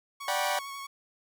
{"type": "tone with vibrato", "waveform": "sawtooth", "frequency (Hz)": 1108.7, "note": "C#6", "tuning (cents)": 0, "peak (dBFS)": -34, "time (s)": [0.2, 0.87], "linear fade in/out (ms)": 10, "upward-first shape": "sine", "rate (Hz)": 11, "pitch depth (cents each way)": 19}
{"type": "chord", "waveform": "sawtooth", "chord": "G major seventh", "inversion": "second", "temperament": "equal with one note detuned", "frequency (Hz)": [587.3, 740, 784, 970.2], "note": ["D5", "F#5", "G5", "B5"], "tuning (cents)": [0, 0, 0, -31], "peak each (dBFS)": -29, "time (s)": [0.28, 0.59], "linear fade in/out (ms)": 2}
{"effects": []}